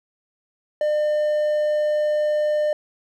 triangle tone, 602 Hz, D5, 43 cents sharp, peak -16 dBFS, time 0.81-2.73 s, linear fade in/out 2 ms, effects none

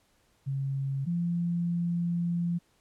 sine tone pair in turn, 136.6 / 172.11 Hz, C#3 / F3, -25 / -25 cents, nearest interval major third, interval 400 cents, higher second, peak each -28 / -26 dBFS, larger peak second, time 0.46-1.06 / 1.06-2.59 s, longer second, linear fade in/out 20 ms, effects pink hiss -68 dBFS RMS until 2.8 s + low-pass 12000 Hz 12 dB/octave

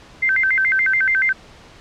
sine tone with vibrato, 1800 Hz, A6, 39 cents sharp, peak -14 dBFS, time 0.22-1.33 s, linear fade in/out 10 ms, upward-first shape square, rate 7 Hz, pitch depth 260 cents each way, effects pink hiss -44 dBFS RMS until 1.8 s + low-pass 5000 Hz 12 dB/octave

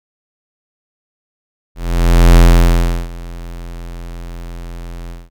square tone with ADSR envelope, 42.83 Hz, F1, 33 cents flat, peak -3 dBFS, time 1.75-5.3 s, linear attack 610 ms, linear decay 720 ms, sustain -23 dB, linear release 200 ms, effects none

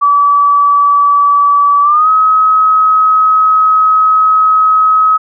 sine tone with pitch glide, 1149 to 1274.9 Hz, D6 to D#6, -38 to +42 cents, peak -5 dBFS, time 0.01-5.18 s, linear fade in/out 20 ms, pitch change +180 cents, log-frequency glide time 1.82-2.09 s, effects none

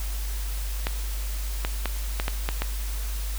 clicks, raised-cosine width 0.3 ms, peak -10 dBFS, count 7, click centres 0.869 / 1.649 / 1.857 / 2.199 / 2.281 / 2.489 / 2.62 s, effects added 50 Hz sine -27 dBFS peak until 3.38 s + white hiss -39 dBFS RMS until 3.38 s

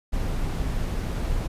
brown noise, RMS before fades -26 dBFS, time 0.12-1.48 s, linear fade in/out 20 ms, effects resampled to 32000 Hz

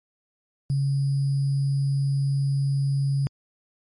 sine tone with sample-and-hold, 138.59 Hz, C#3, in tune, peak -20 dBFS, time 0.7-3.27 s, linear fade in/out 0 ms, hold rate 4900 Hz, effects MP3 48 kbps

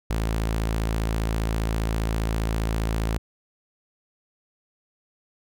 sawtooth tone, 55 Hz, A1, in tune, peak -19 dBFS, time 0.1-3.18 s, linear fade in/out 5 ms, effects none

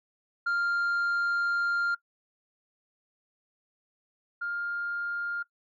sine tone pair in turn, 1396.9 / 1404.9 Hz, F6 / F6, 0 / +10 cents, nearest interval unison, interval 10 cents, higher second, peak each -22 / -29 dBFS, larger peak first, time 0.46-1.95 / 4.41-5.43 s, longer first, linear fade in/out 10 ms, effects noise-tail reverb RT60 0.1 s tail -21 dB re dry + tanh soft clip ceiling -24 dBFS

